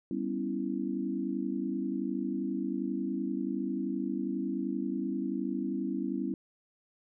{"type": "chord", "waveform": "sine", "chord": "C# half-diminished seventh", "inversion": "second", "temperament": "equal", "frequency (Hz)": [196, 246.9, 277.2, 329.6], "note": ["G3", "B3", "C#4", "E4"], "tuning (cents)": [0, 0, 0, 0], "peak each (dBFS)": [-36, -36, -35, -36], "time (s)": [0.11, 6.34], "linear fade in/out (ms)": 2, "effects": []}